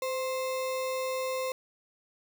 sine tone with sample-and-hold, 517 Hz, C5, 21 cents flat, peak -29 dBFS, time 0.02-1.52 s, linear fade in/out 2 ms, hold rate 1575 Hz, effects none

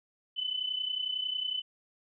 sine tone pair together, 2987 / 3018 Hz, F#7 / F#7, +16 / +34 cents, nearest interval unison, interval 18 cents, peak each -36 / -32 dBFS, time 0.36-1.62 s, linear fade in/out 20 ms, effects none

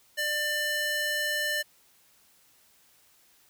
square tone with high-pass filter, 596 Hz, D5, 25 cents sharp, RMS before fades -29 dBFS, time 0.17-1.63 s, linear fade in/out 20 ms, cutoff 1400 Hz, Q 1.4, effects white hiss -62 dBFS RMS until 3.49 s

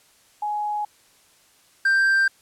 sine / triangle tone pair in turn, 837 / 1575.8 Hz, G#5 / G6, +13 / +9 cents, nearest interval major seventh, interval 1096 cents, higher second, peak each -23 / -14 dBFS, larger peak second, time 0.42-0.85 / 1.85-2.28 s, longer neither, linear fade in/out 5 ms, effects white hiss -57 dBFS RMS until 2.41 s + low-pass 11000 Hz 12 dB/octave

